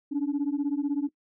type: beating tone pair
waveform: sine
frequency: 279 / 295 Hz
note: C#4 / D4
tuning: +11 / +8 cents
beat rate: 16 Hz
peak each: -26 dBFS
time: 0.11-1.09 s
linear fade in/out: 20 ms
effects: noise-tail reverb RT60 0.1 s tail -19 dB re dry + tanh soft clip ceiling -21 dBFS